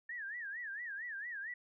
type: tone with vibrato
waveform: sine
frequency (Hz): 1760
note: A6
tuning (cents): 0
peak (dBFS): -40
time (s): 0.09-1.54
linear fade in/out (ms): 5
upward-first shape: sine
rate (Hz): 4.4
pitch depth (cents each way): 190
effects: none